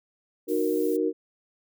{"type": "chord", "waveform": "sine", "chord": "D# minor", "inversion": "none", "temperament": "equal with one note detuned", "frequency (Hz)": [307.6, 370, 466.2], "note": ["D#4", "F#4", "A#4"], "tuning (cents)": [-20, 0, 0], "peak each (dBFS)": [-27, -27, -26], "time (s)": [0.47, 1.13], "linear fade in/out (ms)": 50}
{"type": "noise", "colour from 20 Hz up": "violet", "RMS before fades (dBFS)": -42, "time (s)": [0.48, 0.97], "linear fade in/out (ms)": 10}
{"effects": []}